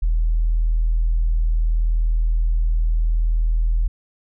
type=tone; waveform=sine; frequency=40.37 Hz; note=E1; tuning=35 cents flat; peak=-14 dBFS; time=0.02-3.88 s; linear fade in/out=10 ms; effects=tanh soft clip ceiling -11 dBFS